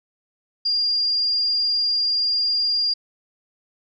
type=tone; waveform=sine; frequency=4807 Hz; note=D8; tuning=39 cents sharp; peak=-18 dBFS; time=0.65-2.94 s; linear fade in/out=10 ms; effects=none